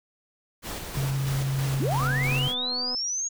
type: noise with tremolo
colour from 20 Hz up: pink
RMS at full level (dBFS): -34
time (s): 0.62-2.55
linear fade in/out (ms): 50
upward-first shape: square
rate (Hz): 3.1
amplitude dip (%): 30
type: tone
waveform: sine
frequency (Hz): 135.4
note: C#3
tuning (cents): -40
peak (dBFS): -24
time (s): 0.97-2.48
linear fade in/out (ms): 2
type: linear sweep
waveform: sine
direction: up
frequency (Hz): 170.9 to 6700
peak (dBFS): -26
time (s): 1.79-3.29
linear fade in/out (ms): 20
type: click train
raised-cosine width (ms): 1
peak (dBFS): -26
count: 238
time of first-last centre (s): 2-2.948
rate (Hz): 250
effects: none